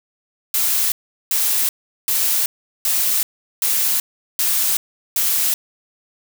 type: noise bursts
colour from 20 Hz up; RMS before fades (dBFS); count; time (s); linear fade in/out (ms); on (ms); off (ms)
blue; -18; 7; 0.54-5.54; 2; 380; 390
effects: none